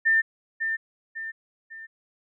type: tone with echo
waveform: sine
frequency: 1796 Hz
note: A6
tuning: 35 cents sharp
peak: -17 dBFS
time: 0.05-0.22 s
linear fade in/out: 20 ms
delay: 550 ms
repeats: 3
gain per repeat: -7 dB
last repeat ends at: 1.87 s
effects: none